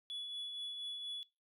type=tone with tremolo; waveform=sine; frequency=3410 Hz; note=G#7; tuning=45 cents sharp; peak=-37 dBFS; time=0.1-1.23 s; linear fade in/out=0 ms; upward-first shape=triangle; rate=4.2 Hz; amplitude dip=50%; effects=noise-tail reverb RT60 0.3 s tail -24 dB re dry + tanh soft clip ceiling -39 dBFS